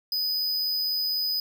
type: tone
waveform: square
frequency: 4992 Hz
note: D#8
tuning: 5 cents sharp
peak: -25 dBFS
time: 0.12-1.4 s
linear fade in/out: 2 ms
effects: none